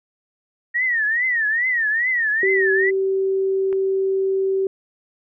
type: tone with vibrato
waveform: sine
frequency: 1864.7 Hz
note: A#6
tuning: in tune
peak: -17 dBFS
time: 0.74-2.91 s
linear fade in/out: 20 ms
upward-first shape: triangle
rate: 2.4 Hz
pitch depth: 190 cents each way
type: tone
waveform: sine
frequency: 385.1 Hz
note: G4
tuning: 31 cents flat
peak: -17 dBFS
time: 2.43-4.67 s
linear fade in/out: 2 ms
type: click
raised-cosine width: 0.5 ms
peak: -22 dBFS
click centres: 3.728 s
effects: none